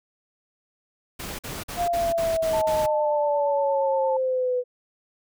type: noise bursts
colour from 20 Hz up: pink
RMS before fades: -34 dBFS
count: 7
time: 1.19-2.866 s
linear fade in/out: 10 ms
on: 200 ms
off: 46 ms
type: exponential sweep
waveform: sine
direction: down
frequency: 703 to 493.9 Hz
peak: -21 dBFS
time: 1.76-4.64 s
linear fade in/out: 50 ms
type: tone with vibrato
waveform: sine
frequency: 880 Hz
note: A5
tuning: in tune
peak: -25 dBFS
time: 2.53-4.17 s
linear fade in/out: 5 ms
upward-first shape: square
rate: 8.6 Hz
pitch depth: 18 cents each way
effects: none